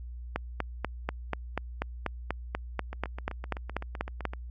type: two click trains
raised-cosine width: 0.5 ms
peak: -23 / -14 dBFS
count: 12 / 17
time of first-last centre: 2.93-4.335 / 0.36-4.253 s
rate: 7.83 / 4.11 Hz
effects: added 60 Hz sine -38 dBFS peak until 4.5 s + AAC 64 kbps